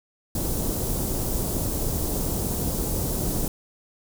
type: band-stop noise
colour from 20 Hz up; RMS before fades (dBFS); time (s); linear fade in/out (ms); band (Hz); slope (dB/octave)
pink; -26; 0.35-3.48; 2; 540 to 8100; 12
effects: none